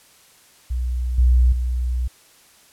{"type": "tone with level steps", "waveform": "sine", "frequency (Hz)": 61.74, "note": "B1", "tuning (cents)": 0, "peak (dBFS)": [-20, -11, -19], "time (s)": [0.7, 2.08], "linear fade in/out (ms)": 10, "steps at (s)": [1.18, 1.52], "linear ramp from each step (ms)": 5, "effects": ["white hiss -52 dBFS RMS until 2.72 s", "low-pass 12000 Hz 12 dB/octave"]}